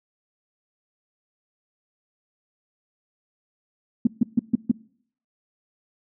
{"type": "tone bursts", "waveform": "sine", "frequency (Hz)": 233.1, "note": "A#3", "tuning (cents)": 0, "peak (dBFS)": -13, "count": 5, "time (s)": [4.05, 4.715], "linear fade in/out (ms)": 5, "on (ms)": 21, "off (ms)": 140, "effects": ["noise-tail reverb RT60 0.6 s tail -23 dB re dry"]}